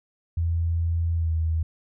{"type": "tone with pitch glide", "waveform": "sine", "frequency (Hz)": [83.7, 80.76], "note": ["E2", "E2"], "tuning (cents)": [27, -35], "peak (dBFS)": -21, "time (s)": [0.37, 1.63], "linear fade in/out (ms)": 5, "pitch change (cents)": -62, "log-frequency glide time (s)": [1.15, 1.32], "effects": []}